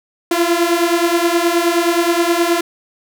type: beating tone pair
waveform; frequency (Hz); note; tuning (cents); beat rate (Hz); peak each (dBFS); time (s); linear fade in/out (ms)
sawtooth; 337.2 / 346.7; E4 / F4; +39 / -13; 9.5; -12; 0.31-2.61; 5
effects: none